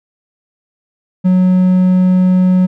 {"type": "tone", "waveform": "triangle", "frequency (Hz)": 183.8, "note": "F#3", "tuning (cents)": -11, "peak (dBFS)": -5, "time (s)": [1.24, 2.67], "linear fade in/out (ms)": 20, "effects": []}